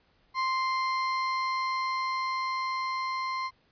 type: tone with level ramp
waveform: 35% pulse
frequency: 1046.5 Hz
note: C6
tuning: in tune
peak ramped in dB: -24 to -28 dBFS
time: 0.34-3.51 s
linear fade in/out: 50 ms
effects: pink hiss -67 dBFS RMS until 3.71 s + resampled to 11025 Hz